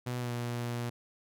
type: tone with pitch glide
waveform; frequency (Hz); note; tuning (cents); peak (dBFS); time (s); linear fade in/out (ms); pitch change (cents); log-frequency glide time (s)
sawtooth; 123.47 to 119.89; B2 to A#2; 0 to +49; -29; 0.06-0.9; 10; -51; 0.19-0.32
effects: none